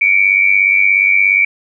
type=tone pair together; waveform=sine; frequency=2252 / 2349 Hz; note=C#7 / D7; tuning=+27 / 0 cents; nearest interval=minor second; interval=73 cents; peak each=-11 dBFS; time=0.01-1.45 s; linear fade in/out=5 ms; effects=none